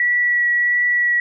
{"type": "tone with vibrato", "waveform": "sine", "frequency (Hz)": 1939, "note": "B6", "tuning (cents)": -32, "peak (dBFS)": -14, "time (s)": [0, 1.2], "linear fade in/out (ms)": 2, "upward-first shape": "triangle", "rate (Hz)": 1.5, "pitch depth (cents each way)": 12, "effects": []}